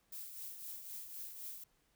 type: noise with tremolo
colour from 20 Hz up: violet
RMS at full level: -45 dBFS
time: 0.12-1.64 s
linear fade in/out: 5 ms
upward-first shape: triangle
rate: 3.9 Hz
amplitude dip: 55%
effects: pink hiss -75 dBFS RMS until 1.95 s